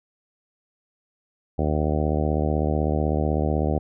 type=harmonic tone; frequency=76 Hz; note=D#2; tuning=40 cents flat; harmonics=1 / 2 / 3 / 4 / 5 / 6 / 7 / 8 / 9 / 10; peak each=-24 / -27 / -29 / -30 / -31 / -32 / -32 / -33 / -34 / -34 dBFS; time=1.58-3.79 s; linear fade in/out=10 ms; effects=none